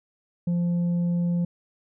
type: tone with tanh clipping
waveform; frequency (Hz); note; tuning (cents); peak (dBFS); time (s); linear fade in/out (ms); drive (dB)
triangle; 173.6; F3; -10; -22; 0.47-1.45; 5; 8
effects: none